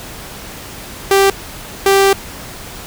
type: tone bursts at uneven times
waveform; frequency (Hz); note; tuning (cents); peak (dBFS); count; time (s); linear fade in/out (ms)
sawtooth; 392; G4; 0; -4; 2; 1.11-1.3 / 1.86-2.13; 2
effects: pink hiss -31 dBFS RMS until 2.86 s